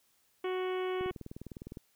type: harmonic tone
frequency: 370 Hz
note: F#4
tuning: in tune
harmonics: 1 / 2 / 3 / 4 / 5 / 6 / 7 / 8 / 9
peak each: -32 / -43 / -43 / -49 / -50 / -47 / -54 / -50 / -56 dBFS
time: 0.44-1.11 s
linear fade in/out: 5 ms
type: click train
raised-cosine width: 3 ms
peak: -30 dBFS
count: 16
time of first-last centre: 1.01-1.771 s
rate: 19.7 Hz
effects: white hiss -71 dBFS RMS until 1.95 s